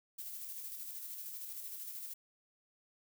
violet noise with tremolo, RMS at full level -44 dBFS, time 0.18-2.14 s, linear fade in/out 10 ms, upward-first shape square, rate 13 Hz, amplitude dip 30%, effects none

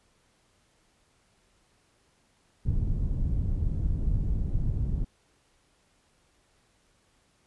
pink low-pass noise, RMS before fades -27 dBFS, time 2.65-5.05 s, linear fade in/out 10 ms, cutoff 120 Hz, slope 12 dB/octave, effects pink hiss -67 dBFS RMS until 7.46 s + resampled to 24000 Hz

